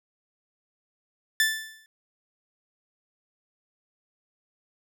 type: tone with exponential decay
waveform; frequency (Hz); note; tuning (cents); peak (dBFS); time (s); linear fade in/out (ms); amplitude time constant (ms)
sawtooth; 1760; A6; 0; -14; 1.4-1.86; 1; 100
effects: none